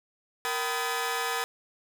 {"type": "tone cluster", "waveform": "sawtooth", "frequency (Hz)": [466.6, 772, 1002, 1256, 1720], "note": ["A#4", "G5", "B5", "D#6", "A6"], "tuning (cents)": [2, -27, 25, 16, -40], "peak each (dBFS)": -31, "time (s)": [0.45, 1.44], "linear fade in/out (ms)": 0, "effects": []}